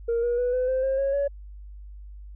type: tone with pitch steps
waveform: sine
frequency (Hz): 466.2 / 479 / 492.2 / 505.8 / 519.7 / 534 / 548.7 / 563.8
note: A#4 / A#4 / B4 / B4 / C5 / C5 / C#5 / C#5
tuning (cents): 0 / +47 / -6 / +41 / -12 / +35 / -18 / +29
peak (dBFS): -20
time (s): 0.08-1.28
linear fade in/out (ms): 10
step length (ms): 150
effects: tanh soft clip ceiling -19 dBFS + added 50 Hz sine -39 dBFS peak until 2.35 s